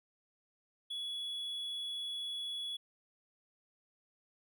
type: tone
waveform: triangle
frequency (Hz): 3384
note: G#7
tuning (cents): +32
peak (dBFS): -36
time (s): 0.9-2.77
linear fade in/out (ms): 10
effects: none